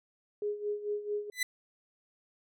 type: tone with tremolo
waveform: sine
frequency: 415.3 Hz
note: G#4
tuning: in tune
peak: -29 dBFS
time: 0.42-1.3 s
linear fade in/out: 2 ms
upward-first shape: sine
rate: 4.5 Hz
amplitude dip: 75%
type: tone with exponential growth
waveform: sawtooth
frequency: 2000 Hz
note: B6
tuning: 21 cents sharp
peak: -22 dBFS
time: 1.32-1.43 s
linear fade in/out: 5 ms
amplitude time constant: 23 ms
effects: none